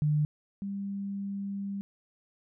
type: tone pair in turn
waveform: sine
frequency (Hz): 150 / 198.61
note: D3 / G3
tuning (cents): +37 / +23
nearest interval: perfect fourth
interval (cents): 486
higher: second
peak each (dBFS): -23 / -32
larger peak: first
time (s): 0.02-0.25 / 0.62-1.81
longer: second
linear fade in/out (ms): 0
effects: none